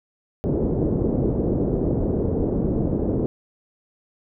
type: low-pass noise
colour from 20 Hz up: white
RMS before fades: -22 dBFS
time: 0.44-3.26 s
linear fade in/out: 0 ms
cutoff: 430 Hz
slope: 24 dB/octave
effects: none